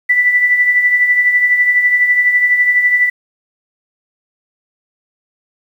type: tone with tremolo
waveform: sine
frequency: 1975.5 Hz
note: B6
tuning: in tune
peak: -6 dBFS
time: 0.09-3.1 s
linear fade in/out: 10 ms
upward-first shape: triangle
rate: 12 Hz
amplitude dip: 60%
effects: 7-bit